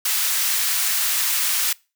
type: high-pass noise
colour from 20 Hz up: white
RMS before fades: -21 dBFS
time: 0.05-1.73 s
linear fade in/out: 5 ms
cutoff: 1300 Hz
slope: 12 dB/octave
effects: noise-tail reverb RT60 0.3 s tail -24 dB re dry